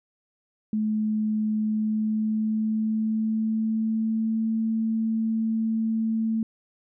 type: tone with pitch glide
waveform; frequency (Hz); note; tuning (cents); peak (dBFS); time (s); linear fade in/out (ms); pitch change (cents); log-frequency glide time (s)
sine; 215.1 to 222.9; A3 to A3; -39 to +23; -22; 0.73-6.43; 2; +62; 1.58-4.53
effects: none